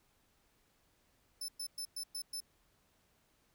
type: tone bursts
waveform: 25% pulse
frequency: 5274 Hz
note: E8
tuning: in tune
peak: -34 dBFS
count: 6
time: 1.41-2.404 s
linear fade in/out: 5 ms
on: 74 ms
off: 110 ms
effects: pink hiss -73 dBFS RMS until 3.54 s